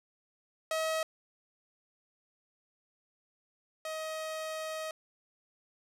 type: tone pair in turn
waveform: sawtooth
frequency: 638 / 631 Hz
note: D#5 / D#5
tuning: +43 / +24 cents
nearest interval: unison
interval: 19 cents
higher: first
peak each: -26 / -32 dBFS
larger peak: first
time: 0.71-1.03 / 3.85-4.91 s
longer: second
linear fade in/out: 2 ms
effects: low-pass 12000 Hz 12 dB/octave